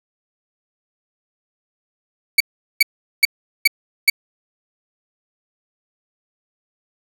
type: tone bursts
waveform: 30% pulse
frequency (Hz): 2265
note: C#7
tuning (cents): +37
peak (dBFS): -6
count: 5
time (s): 2.38-4.1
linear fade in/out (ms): 5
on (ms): 24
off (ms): 400
effects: none